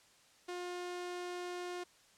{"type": "tone", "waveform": "sawtooth", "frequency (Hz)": 356.1, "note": "F4", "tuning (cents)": 34, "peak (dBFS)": -36, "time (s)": [0.48, 1.84], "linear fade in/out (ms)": 10, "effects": ["white hiss -65 dBFS RMS until 2.17 s", "low-pass 8000 Hz 12 dB/octave"]}